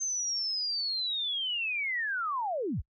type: linear sweep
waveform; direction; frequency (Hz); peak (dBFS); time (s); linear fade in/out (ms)
sine; down; 6310 to 31.09; -29; 0-2.82; 20
effects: noise-tail reverb RT60 0.1 s tail -26 dB re dry